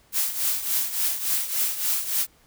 blue noise with tremolo, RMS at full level -22 dBFS, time 0.12-2.27 s, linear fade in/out 50 ms, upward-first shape triangle, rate 3.5 Hz, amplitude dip 75%, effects pink hiss -59 dBFS RMS until 2.46 s

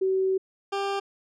sine / 20% pulse tone pair in turn, 380 / 396.4 Hz, F#4 / G4, +46 / +19 cents, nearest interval minor second, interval 73 cents, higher second, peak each -21 dBFS, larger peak neither, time 0.01-0.38 / 0.72-1 s, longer first, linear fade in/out 10 ms, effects low-pass 5000 Hz 12 dB/octave

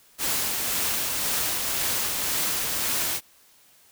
white noise with tremolo, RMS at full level -25 dBFS, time 0.18-3.21 s, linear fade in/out 50 ms, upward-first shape triangle, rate 1.9 Hz, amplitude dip 30%, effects white hiss -57 dBFS RMS until 3.91 s

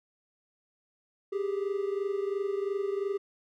triangle tone pair together, 392.4 / 415.3 Hz, G4 / G#4, +2 / 0 cents, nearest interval minor second, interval 98 cents, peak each -28 / -32 dBFS, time 1.32-3.18 s, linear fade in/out 10 ms, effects none

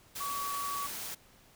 sine tone in noise, 1133 Hz, C#6, 37 cents sharp, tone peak -34 dBFS, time 0.2-0.87 s, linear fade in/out 10 ms, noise white, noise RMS -40 dBFS, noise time 0.15-1.15 s, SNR +3 dB, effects pink hiss -61 dBFS RMS until 1.55 s

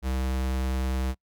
square tone, 65 Hz, C2, 11 cents flat, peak -26 dBFS, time 0.02-1.15 s, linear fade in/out 50 ms, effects noise-tail reverb RT60 0.1 s tail -25 dB re dry

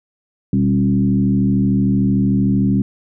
sine tone with frequency modulation, 195.4 Hz, G3, 5 cents flat, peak -12 dBFS, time 0.53-2.82 s, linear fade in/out 2 ms, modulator 73.2 Hz, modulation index 1.1, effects none

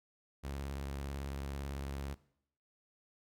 sawtooth tone with vibrato, 69.2 Hz, C#2, 2 cents flat, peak -35 dBFS, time 0.43-2.15 s, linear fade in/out 20 ms, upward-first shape sine, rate 18 Hz, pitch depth 86 cents each way, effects noise-tail reverb RT60 0.7 s tail -20 dB re dry

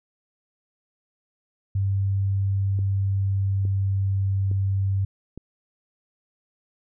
sine tone with pitch glide, 98 to 97.38 Hz, G2 to G2, 0 to -11 cents, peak -20 dBFS, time 1.75-5.05 s, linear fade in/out 5 ms, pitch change -11 cents, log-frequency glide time 2.71-4.26 s
click train, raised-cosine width 3 ms, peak -24 dBFS, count 4, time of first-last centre 2.79-5.376 s, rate 1.16 Hz
effects none

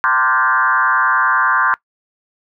sine tone with frequency modulation, 1300 Hz, E6, 24 cents flat, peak -11 dBFS, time 0.04-1.74 s, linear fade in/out 0 ms, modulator 130 Hz, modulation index 2.7, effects noise-tail reverb RT60 0.1 s tail -22 dB re dry

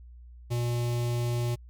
square tone with notch filter, 120 Hz, B2, 49 cents flat, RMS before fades -28 dBFS, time 0.5-1.56 s, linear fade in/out 20 ms, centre 1500 Hz, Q 1.2, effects added 60 Hz sine -45 dBFS peak until 1.69 s + MP3 96 kbps

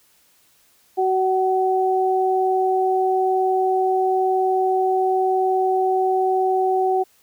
sine tone pair together, 375.8 / 753.5 Hz, F#4 / F#5, +27 / +31 cents, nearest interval octave, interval 1204 cents, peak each -19 dBFS, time 0.97-7.04 s, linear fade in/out 20 ms, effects white hiss -58 dBFS RMS until 7.22 s

